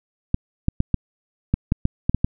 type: clicks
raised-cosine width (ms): 5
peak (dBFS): -5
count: 10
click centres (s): 0.344 / 0.684 / 0.804 / 0.943 / 1.54 / 1.721 / 1.854 / 2.095 / 2.146 / 2.245
effects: none